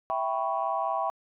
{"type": "chord", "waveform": "sine", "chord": "C# half-diminished seventh", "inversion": "first", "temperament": "equal", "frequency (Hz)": [659.3, 784, 987.8, 1108.7], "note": ["E5", "G5", "B5", "C#6"], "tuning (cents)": [0, 0, 0, 0], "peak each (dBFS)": [-31, -30, -32, -32], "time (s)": [0.1, 1.1], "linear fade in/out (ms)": 0, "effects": ["tanh soft clip ceiling -15 dBFS"]}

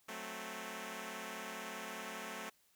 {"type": "chord", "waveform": "5% pulse", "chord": "F# diminished", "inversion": "none", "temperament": "equal", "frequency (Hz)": [185, 220, 261.6], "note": ["F#3", "A3", "C4"], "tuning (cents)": [0, 0, 0], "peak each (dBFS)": [-38, -34, -38], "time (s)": [0.08, 2.5], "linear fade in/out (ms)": 10, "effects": ["white hiss -72 dBFS RMS until 2.75 s"]}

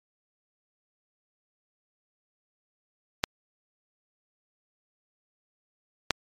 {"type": "clicks", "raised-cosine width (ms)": 0.2, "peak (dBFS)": -4, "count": 2, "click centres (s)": [3.239, 6.107], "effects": ["MP3 96 kbps"]}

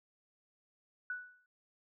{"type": "tone with exponential decay", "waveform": "sine", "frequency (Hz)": 1480, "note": "F#6", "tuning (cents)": 0, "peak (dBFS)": -34, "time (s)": [1.1, 1.46], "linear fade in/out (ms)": 2, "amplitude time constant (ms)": 78, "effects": []}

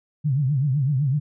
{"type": "tone with vibrato", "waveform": "sine", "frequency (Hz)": 138.59, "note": "C#3", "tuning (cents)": 0, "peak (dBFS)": -18, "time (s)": [0.24, 1.2], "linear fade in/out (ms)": 20, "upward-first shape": "triangle", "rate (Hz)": 7.9, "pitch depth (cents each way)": 200, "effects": []}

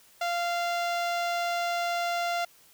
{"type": "tone with notch filter", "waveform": "sawtooth", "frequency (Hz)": 693, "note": "F5", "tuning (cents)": -14, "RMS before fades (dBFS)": -29, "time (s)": [0.21, 2.45], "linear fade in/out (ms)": 5, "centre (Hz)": 11000, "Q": 0.64, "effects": ["white hiss -58 dBFS RMS until 2.73 s"]}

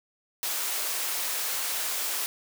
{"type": "high-pass noise", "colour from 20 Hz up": "white", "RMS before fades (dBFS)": -30, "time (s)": [0.43, 2.26], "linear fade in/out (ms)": 0, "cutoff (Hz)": 490, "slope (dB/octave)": 12, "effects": []}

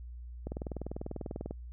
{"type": "click train", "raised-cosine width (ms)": 2, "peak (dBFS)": -24, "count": 22, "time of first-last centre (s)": [0.47, 1.51], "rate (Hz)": 20.2, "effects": ["added 60 Hz sine -42 dBFS peak until 1.72 s"]}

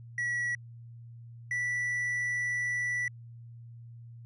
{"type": "tone pair in turn", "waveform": "triangle", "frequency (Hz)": [1933, 1962.2], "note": ["B6", "B6"], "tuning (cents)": [-38, -12], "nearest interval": "unison", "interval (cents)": 26, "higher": "second", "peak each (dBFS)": -27, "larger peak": "neither", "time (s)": [[0.18, 0.55], [1.51, 3.08]], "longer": "second", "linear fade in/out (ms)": 2, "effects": ["added 117 Hz sine -45 dBFS peak until 4.25 s", "resampled to 24000 Hz"]}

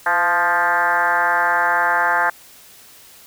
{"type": "tone with frequency modulation", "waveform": "sine", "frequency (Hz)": 1225, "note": "D#6", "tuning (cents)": -27, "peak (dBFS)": -14, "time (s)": [0.06, 2.3], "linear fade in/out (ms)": 5, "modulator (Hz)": 178, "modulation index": 3.1, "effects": ["white hiss -45 dBFS RMS until 3.26 s"]}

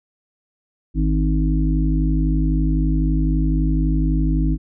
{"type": "harmonic tone", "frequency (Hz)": 51.91, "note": "G#1", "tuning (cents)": 0, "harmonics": [1, 3, 5, 6], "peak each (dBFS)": [-17, -22, -24, -25], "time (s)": [0.94, 4.58], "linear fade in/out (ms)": 50, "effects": []}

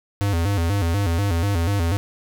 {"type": "tone with vibrato", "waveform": "square", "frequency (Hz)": 91.9, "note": "F#2", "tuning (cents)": -11, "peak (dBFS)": -19, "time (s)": [0.21, 1.97], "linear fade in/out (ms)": 0, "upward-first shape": "square", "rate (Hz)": 4.1, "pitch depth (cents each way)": 160, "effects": []}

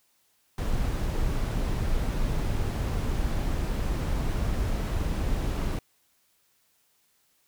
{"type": "noise", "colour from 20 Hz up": "brown", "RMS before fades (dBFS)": -27, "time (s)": [0.58, 5.79], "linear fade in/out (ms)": 2, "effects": ["white hiss -68 dBFS RMS until 7.47 s"]}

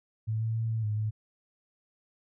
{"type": "tone with pitch steps", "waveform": "sine", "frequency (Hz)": [110.1, 112.3, 113.1, 112, 106, 108], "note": ["A2", "A2", "A2", "A2", "G#2", "A2"], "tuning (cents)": [2, 36, 48, 31, 36, -32], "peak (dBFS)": -27, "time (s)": [0.27, 1.11], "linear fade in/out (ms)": 20, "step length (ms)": 140, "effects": []}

